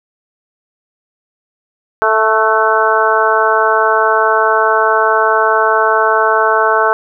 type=harmonic tone with a mistuned harmonic; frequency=220 Hz; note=A3; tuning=in tune; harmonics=2 / 3 / 4 / 5 / 6 / 7; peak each=-16 / -16 / -16 / -16 / -16 / -16 dBFS; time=2.02-6.93 s; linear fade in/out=0 ms; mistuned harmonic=7; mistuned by=-28 cents; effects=none